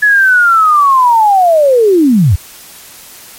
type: linear sweep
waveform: sine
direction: down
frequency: 1711 to 72.4 Hz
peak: -4 dBFS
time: 0.02-2.36 s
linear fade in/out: 10 ms
effects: white hiss -34 dBFS RMS until 3.38 s + MP3 64 kbps